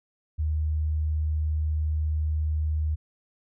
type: tone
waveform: sine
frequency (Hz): 77.1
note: D#2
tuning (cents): -15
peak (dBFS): -23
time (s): 0.38-2.96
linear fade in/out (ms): 20
effects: none